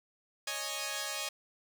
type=chord; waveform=5% pulse; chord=C# suspended second; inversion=none; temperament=equal; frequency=554.4 / 622.3 / 830.6 Hz; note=C#5 / D#5 / G#5; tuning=0 / 0 / 0 cents; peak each=-28 dBFS; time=0.47-1.29 s; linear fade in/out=5 ms; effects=none